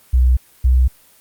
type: tone pair in turn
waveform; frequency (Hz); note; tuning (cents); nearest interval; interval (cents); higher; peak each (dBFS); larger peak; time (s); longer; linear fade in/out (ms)
sine; 62.7 / 63.36; B1 / B1; +27 / +45; unison; 18; second; -9; neither; 0.13-0.37 / 0.64-0.88; neither; 10
effects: white hiss -50 dBFS RMS until 1.2 s + Opus 24 kbps